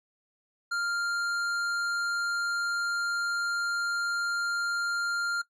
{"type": "tone", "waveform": "square", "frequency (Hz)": 1396.9, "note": "F6", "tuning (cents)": 0, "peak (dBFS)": -28, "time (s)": [0.71, 5.42], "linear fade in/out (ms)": 10, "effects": ["noise-tail reverb RT60 0.1 s tail -18 dB re dry", "low-pass 7000 Hz 12 dB/octave"]}